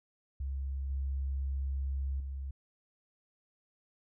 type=tone with level steps; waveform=sine; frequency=67.8 Hz; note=C#2; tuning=38 cents flat; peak=-33 / -31 / -36 dBFS; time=0.4-2.51 s; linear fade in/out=5 ms; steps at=0.9 / 2.2 s; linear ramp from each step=2 ms; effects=none